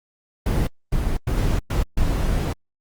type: noise bursts at uneven times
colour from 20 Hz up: brown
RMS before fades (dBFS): -20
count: 5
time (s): 0.46-0.67 / 0.92-1.17 / 1.27-1.59 / 1.7-1.83 / 1.97-2.53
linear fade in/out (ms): 5
effects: Opus 24 kbps